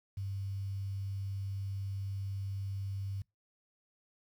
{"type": "tone with quantisation", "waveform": "sine", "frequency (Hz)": 98, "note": "G2", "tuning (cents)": 0, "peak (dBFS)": -35, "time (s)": [0.17, 3.22], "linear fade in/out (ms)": 5, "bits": 10, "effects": ["noise-tail reverb RT60 0.2 s tail -25 dB re dry"]}